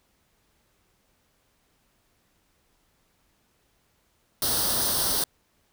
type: noise with comb filter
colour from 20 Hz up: white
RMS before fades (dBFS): -25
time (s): 4.42-5.24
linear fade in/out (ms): 2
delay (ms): 0.21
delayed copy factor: +0.8
effects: pink hiss -68 dBFS RMS until 5.72 s